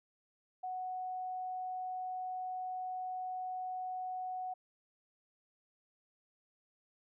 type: tone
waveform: sine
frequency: 740 Hz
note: F#5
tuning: in tune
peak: -37 dBFS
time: 0.63-4.54 s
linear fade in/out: 10 ms
effects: none